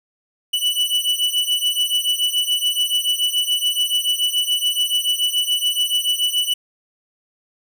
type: beating tone pair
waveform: 45% pulse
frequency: 2960 / 2967 Hz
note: F#7 / F#7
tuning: 0 / +4 cents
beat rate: 7 Hz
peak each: -20 dBFS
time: 0.53-6.54 s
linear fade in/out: 10 ms
effects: none